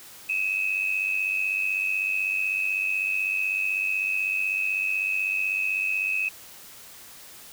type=tone pair together; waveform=sine; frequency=2541 / 2637 Hz; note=D#7 / E7; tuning=+36 / 0 cents; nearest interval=minor second; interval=64 cents; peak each=-25 / -28 dBFS; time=0.29-6.29 s; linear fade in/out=5 ms; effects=white hiss -46 dBFS RMS until 7.52 s